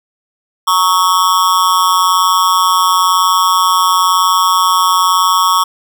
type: tone with amplitude modulation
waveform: square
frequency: 1110 Hz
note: C#6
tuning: 2 cents sharp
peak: -5 dBFS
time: 0.67-5.64 s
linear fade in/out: 10 ms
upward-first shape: sine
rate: 181 Hz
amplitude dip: 100%
effects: none